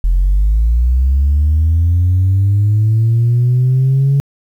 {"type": "linear sweep", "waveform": "sine", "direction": "up", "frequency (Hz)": [41.51, 140.4], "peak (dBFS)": -7, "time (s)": [0.04, 4.2], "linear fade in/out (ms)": 0, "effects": ["tanh soft clip ceiling -6 dBFS", "8-bit"]}